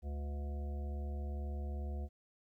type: harmonic tone with a mistuned harmonic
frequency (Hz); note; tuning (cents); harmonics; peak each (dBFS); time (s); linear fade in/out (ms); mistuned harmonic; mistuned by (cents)
71.6; D2; -43; 1 / 3 / 5 / 7 / 9 / 10; -37 / -50 / -54 / -55 / -58 / -56; 0.02-2.09; 50; 9; -29
effects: 13-bit